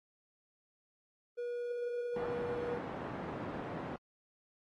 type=tone; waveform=triangle; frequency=482.1 Hz; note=B4; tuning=42 cents flat; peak=-34 dBFS; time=1.37-2.79 s; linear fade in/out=20 ms
type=band-pass noise; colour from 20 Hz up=pink; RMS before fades=-42 dBFS; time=2.16-3.96 s; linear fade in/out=2 ms; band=150 to 1100 Hz; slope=12 dB/octave
effects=AAC 32 kbps